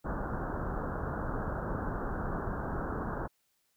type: low-pass noise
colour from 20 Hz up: pink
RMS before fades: -35 dBFS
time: 0.04-3.28 s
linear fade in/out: 20 ms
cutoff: 1600 Hz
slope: 96 dB/octave
effects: white hiss -75 dBFS RMS until 3.76 s

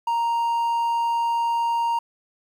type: tone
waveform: triangle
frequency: 932.3 Hz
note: A#5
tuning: in tune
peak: -18 dBFS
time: 0.07-1.99 s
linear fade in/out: 5 ms
effects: 9-bit

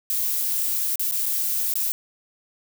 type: noise with dropouts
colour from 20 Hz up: violet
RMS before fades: -24 dBFS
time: 0.1-1.92 s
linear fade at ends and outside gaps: 0 ms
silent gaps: 0.957-0.995 / 1.112-1.122 / 1.257-1.263 / 1.738-1.755 s
effects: none

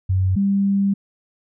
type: tone pair in turn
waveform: sine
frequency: 94 / 197.97 Hz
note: F#2 / G3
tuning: +28 / +17 cents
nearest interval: octave + minor second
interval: 1289 cents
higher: second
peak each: -15 dBFS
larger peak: neither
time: 0.09-0.36 / 0.36-0.94 s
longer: second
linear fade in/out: 10 ms
effects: none

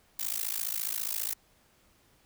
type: noise with amplitude modulation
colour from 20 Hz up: blue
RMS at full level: -29 dBFS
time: 0.19-1.34 s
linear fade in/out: 5 ms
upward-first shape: sine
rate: 54.7 Hz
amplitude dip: 100%
effects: pink hiss -65 dBFS RMS until 2.25 s

